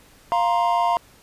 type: chord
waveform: triangle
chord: F suspended fourth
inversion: none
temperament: equal with one note detuned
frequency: 698.5 / 939.9 / 1046.5 Hz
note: F5 / Bb5 / C6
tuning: 0 / +14 / 0 cents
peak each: -19 / -19 / -23 dBFS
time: 0.32-0.97 s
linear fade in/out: 0 ms
effects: pink hiss -52 dBFS RMS until 1.22 s + resampled to 32000 Hz